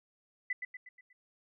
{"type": "tone with echo", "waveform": "sine", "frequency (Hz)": 2000, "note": "B6", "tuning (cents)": 21, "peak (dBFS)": -30, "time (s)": [0.5, 0.53], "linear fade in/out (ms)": 5, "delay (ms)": 120, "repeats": 5, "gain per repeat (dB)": -6, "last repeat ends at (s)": 1.13, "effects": []}